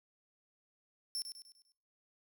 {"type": "tone with echo", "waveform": "sawtooth", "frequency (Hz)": 5380, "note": "E8", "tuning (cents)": 34, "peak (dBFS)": -33, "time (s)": [1.15, 1.22], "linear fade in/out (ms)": 0, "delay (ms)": 100, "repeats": 5, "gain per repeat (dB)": -7, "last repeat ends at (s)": 1.72, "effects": ["noise-tail reverb RT60 0.7 s tail -26 dB re dry"]}